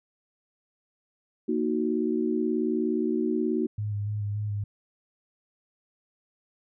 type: chord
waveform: sine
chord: D# minor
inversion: second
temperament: equal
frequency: 233.1 / 311.1 / 370 Hz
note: A#3 / D#4 / F#4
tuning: 0 / 0 / 0 cents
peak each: -28 dBFS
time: 1.48-3.67 s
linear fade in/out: 10 ms
type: tone with vibrato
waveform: sine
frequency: 103.83 Hz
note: G#2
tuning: in tune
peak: -27 dBFS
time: 3.78-4.64 s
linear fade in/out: 5 ms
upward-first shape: square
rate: 3.5 Hz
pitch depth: 21 cents each way
effects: none